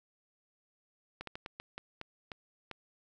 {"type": "slowing click train", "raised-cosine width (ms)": 0.3, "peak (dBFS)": -25, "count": 9, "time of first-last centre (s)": [1.21, 2.713], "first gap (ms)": 63, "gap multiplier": 1.3, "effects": []}